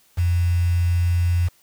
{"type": "tone with quantisation", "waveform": "sine", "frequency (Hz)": 87.31, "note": "F2", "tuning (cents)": 0, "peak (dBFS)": -16, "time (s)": [0.17, 1.49], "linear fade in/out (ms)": 20, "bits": 6, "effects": ["white hiss -58 dBFS RMS until 1.62 s"]}